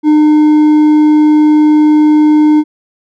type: tone with hard clipping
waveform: triangle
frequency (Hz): 303.3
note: D#4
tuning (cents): -44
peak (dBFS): -5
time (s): 0.03-2.64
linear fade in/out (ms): 50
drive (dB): 7
effects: none